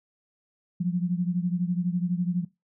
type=beating tone pair; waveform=sine; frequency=174.4 / 186.4 Hz; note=F3 / F#3; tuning=-2 / +13 cents; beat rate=12 Hz; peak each=-25 / -28 dBFS; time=0.8-2.45 s; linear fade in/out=10 ms; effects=noise-tail reverb RT60 0.2 s tail -18 dB re dry